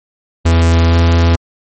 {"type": "tone with pitch glide", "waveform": "45% pulse", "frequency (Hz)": [83.3, 84.02], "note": ["E2", "E2"], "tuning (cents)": [19, 34], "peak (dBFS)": -7, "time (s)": [0.45, 1.36], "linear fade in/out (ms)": 10, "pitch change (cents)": 15, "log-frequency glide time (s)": [0.86, 0.95], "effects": ["MP3 32 kbps"]}